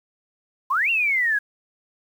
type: exponential two-way sweep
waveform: sine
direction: up then down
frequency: 987.8 to 2794 to 1622 Hz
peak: -18 dBFS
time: 0.7-1.39 s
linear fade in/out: 10 ms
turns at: 0.9 s
effects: 8-bit